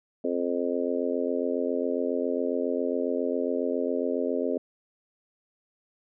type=harmonic tone; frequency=87.31 Hz; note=F2; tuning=in tune; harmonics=3 / 4 / 5 / 6 / 7; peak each=-30 / -33 / -30 / -32 / -33 dBFS; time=0.24-4.58 s; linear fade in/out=5 ms; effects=none